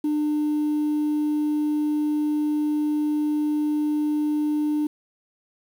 sine tone, 300 Hz, D4, 37 cents sharp, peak -18 dBFS, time 0.04-4.87 s, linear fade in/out 5 ms, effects tanh soft clip ceiling -19 dBFS + 8-bit

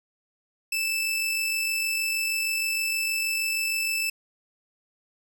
sawtooth tone with amplitude modulation, 2637 Hz, E7, in tune, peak -20 dBFS, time 0.72-4.1 s, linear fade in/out 5 ms, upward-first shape sine, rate 46.4 Hz, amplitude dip 30%, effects none

